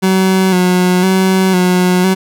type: tone with vibrato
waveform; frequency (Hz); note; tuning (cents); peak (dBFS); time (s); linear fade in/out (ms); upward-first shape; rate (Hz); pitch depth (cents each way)
30% pulse; 185; F#3; 0; -6; 0.02-2.15; 20; square; 0.99; 35
effects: none